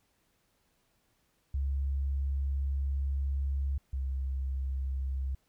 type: tone pair in turn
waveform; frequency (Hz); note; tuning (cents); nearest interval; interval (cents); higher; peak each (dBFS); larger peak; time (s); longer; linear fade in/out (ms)
sine; 68.7 / 66.63; C#2 / C2; -15 / +32; minor second; 53; first; -28 / -30; first; 1.54-3.78 / 3.93-5.35; first; 5
effects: pink hiss -73 dBFS RMS until 5.48 s